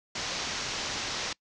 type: low-pass noise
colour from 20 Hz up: white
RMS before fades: -34 dBFS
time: 0.15-1.33 s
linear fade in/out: 5 ms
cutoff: 6400 Hz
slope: 48 dB/octave
effects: noise-tail reverb RT60 0.1 s tail -24 dB re dry